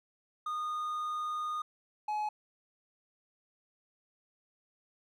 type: tone pair in turn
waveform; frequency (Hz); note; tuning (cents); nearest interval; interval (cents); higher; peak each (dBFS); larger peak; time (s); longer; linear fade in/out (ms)
triangle; 1228 / 846.7; D#6 / G#5; -23 / +33; tritone; 644; first; -31 / -29; second; 0.46-1.62 / 2.08-2.29; first; 5
effects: none